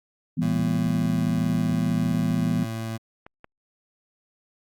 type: chord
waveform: sine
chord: E minor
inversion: none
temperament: equal with one note detuned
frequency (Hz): 164.81 / 200.3 / 246.9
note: E3 / G3 / B3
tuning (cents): 0 / +38 / 0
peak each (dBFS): -24 / -28 / -26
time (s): 0.37-2.65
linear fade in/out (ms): 10
type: tone with pitch glide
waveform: 25% pulse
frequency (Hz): 113.3 to 112.58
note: A#2 to A2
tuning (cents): -49 to +40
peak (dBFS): -25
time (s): 0.41-2.98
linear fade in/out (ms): 20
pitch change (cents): -11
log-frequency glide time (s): 0.78-1.18
type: clicks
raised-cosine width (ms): 0.5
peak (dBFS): -28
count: 3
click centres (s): 2.625 / 3.265 / 3.444
effects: Opus 48 kbps